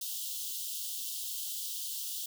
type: high-pass noise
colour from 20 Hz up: white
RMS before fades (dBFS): -38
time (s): 0.01-2.26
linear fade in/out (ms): 5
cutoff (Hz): 2900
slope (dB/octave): 96
effects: none